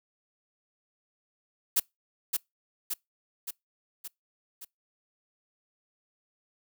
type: noise with echo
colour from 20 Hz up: blue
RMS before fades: -23 dBFS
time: 1.76-1.8 s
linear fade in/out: 10 ms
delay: 570 ms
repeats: 5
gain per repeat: -4 dB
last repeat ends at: 4.65 s
effects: noise-tail reverb RT60 0.2 s tail -26 dB re dry